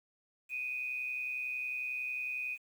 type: tone with amplitude modulation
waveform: sine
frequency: 2489 Hz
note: D#7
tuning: in tune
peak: -32 dBFS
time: 0.49-2.58 s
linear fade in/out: 50 ms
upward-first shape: sine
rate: 131 Hz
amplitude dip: 55%
effects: 10-bit